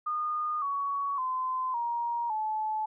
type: tone with pitch steps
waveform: sine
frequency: 1223 / 1121.5 / 1028.4 / 943.1 / 864.8 Hz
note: D#6 / C#6 / C6 / A#5 / A5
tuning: -30 / +20 / -30 / +20 / -30 cents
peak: -28 dBFS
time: 0.06-2.86 s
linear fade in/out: 10 ms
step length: 560 ms
effects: none